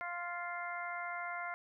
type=harmonic tone; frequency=349.2 Hz; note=F4; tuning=in tune; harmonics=2 / 3 / 4 / 5 / 6; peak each=-43 / -45 / -43 / -50 / -44 dBFS; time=0.01-1.54 s; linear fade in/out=0 ms; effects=none